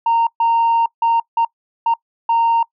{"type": "tone bursts at uneven times", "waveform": "sine", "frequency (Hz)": 923, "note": "A#5", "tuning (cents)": -17, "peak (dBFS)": -10, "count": 6, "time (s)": [[0.06, 0.27], [0.4, 0.86], [1.02, 1.2], [1.37, 1.45], [1.86, 1.94], [2.29, 2.63]], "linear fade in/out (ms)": 5, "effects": ["noise-tail reverb RT60 0.1 s tail -24 dB re dry", "tanh soft clip ceiling -10 dBFS"]}